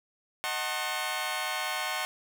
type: chord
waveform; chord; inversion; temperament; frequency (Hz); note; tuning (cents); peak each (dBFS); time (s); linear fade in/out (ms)
15% pulse; D# diminished seventh; none; just; 622.3 / 746.7 / 896 / 1075.3; D#5 / F#5 / A5 / C6; 0 / +16 / +31 / +47; -32 / -28 / -31 / -28; 0.44-2.05; 0
effects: none